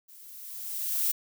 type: noise with level ramp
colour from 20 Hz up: violet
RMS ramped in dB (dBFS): -52 to -25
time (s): 0.08-1.12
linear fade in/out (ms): 10
effects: none